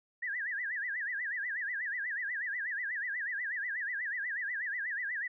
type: tone with vibrato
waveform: sine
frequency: 1789 Hz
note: A6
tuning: 28 cents sharp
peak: -33 dBFS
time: 0.22-5.28 s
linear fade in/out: 10 ms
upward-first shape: sine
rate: 8.2 Hz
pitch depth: 200 cents each way
effects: none